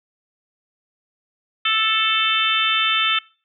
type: harmonic tone with a mistuned harmonic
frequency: 440 Hz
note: A4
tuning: in tune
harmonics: 3 / 4 / 5 / 6 / 7 / 8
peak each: -22 / -28 / -26 / -23 / -22 / -23 dBFS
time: 1.65-3.19 s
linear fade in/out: 5 ms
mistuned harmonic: 8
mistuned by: +20 cents
effects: noise-tail reverb RT60 0.4 s tail -24 dB re dry